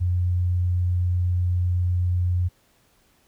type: tone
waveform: sine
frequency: 89.2 Hz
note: F2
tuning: 37 cents sharp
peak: -19 dBFS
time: 0-2.49 s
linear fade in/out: 20 ms
effects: pink hiss -62 dBFS RMS until 3.27 s